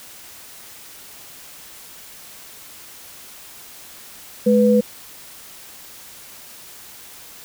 sine tone pair together, 212.1 / 493.9 Hz, G#3 / B4, +37 / 0 cents, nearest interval octave + minor third, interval 1463 cents, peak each -14 dBFS, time 4.46-4.81 s, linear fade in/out 10 ms, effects white hiss -41 dBFS RMS until 7.44 s

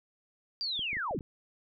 sine linear sweep, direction down, 4800 to 98 Hz, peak -31 dBFS, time 0.61-1.19 s, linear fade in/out 0 ms
clicks, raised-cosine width 3 ms, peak -33 dBFS, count 6, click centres 0.793 / 0.931 / 0.969 / 1.11 / 1.148 / 1.208 s
effects none

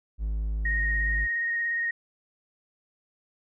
triangle tone, 53.1 Hz, G#1, 39 cents sharp, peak -24 dBFS, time 0.18-1.28 s, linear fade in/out 50 ms
sine tone with vibrato, 1864.7 Hz, A#6, in tune, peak -25 dBFS, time 0.65-1.91 s, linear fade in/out 5 ms, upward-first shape square, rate 17 Hz, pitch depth 11 cents each way
effects none

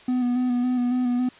triangle tone with vibrato, 247.9 Hz, B3, 7 cents sharp, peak -18 dBFS, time 0.08-1.29 s, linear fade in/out 5 ms, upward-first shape square, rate 3.6 Hz, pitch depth 24 cents each way, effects white hiss -49 dBFS RMS until 1.39 s + resampled to 8000 Hz

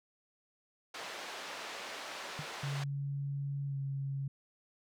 pink band-pass noise, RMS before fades -44 dBFS, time 0.94-2.84 s, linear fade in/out 5 ms, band 580 to 5000 Hz, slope 12 dB/octave
sine tone with exponential decay, 149.3 Hz, D3, 29 cents sharp, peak -34 dBFS, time 2.39-2.48 s, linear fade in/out 2 ms, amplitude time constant 19 ms
sine tone with pitch glide, 140.3 to 137.57 Hz, C#3 to C#3, +21 to -13 cents, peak -34 dBFS, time 2.63-4.28 s, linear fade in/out 5 ms, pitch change -34 cents, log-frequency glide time 3.67-3.76 s
effects none

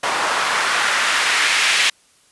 white noise with band-pass filter sweep, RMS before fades -18 dBFS, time 0.03-1.9 s, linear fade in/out 5 ms, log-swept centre 920 to 2500 Hz, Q 1.4, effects white hiss -55 dBFS RMS until 2.31 s + resampled to 24000 Hz

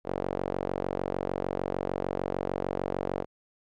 sawtooth tone with band-pass filter, 46.65 Hz, F#1, 15 cents sharp, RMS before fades -32 dBFS, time 0.04-3.26 s, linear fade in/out 50 ms, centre 540 Hz, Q 1.6, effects none

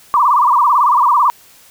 sine tone with vibrato, 1065 Hz, C6, 30 cents sharp, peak -8 dBFS, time 0.14-1.3 s, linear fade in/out 0 ms, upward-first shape sine, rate 18 Hz, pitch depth 210 cents each way, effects white hiss -45 dBFS RMS until 1.7 s

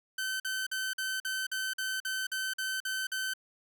sawtooth tone bursts, 1534 Hz, G6, 38 cents flat, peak -28 dBFS, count 12, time 0.18-3.337 s, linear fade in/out 5 ms, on 220 ms, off 47 ms, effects none

